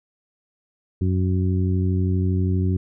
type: harmonic tone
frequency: 92.5 Hz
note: F#2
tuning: in tune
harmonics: 1 / 2 / 3 / 4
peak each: -19 / -25 / -29 / -31 dBFS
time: 1.01-2.77 s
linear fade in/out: 5 ms
effects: none